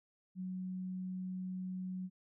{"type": "tone", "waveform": "sine", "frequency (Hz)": 185, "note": "F#3", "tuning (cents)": 0, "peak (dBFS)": -38, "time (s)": [0.35, 2.1], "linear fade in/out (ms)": 50, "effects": []}